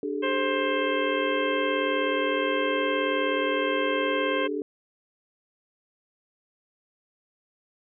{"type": "chord", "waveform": "sine", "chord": "D suspended fourth", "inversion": "none", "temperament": "equal with one note detuned", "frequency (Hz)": [293.7, 392, 431.2], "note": ["D4", "G4", "A4"], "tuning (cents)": [0, 0, -35], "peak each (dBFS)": [-31, -32, -31], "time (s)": [0.03, 4.62], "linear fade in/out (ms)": 2}
{"type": "harmonic tone", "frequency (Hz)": 528, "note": "C5", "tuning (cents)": 16, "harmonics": [1, 2, 3, 4, 5, 6], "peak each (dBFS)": [-28, -31, -33, -34, -35, -36], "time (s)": [0.22, 4.48], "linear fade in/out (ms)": 20}
{"effects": []}